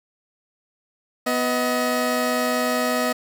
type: tone pair together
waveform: 20% pulse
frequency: 247.6 / 632 Hz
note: B3 / D#5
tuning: +5 / +27 cents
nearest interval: octave + major third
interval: 1622 cents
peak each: -18 dBFS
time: 1.26-3.13 s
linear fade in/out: 10 ms
effects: none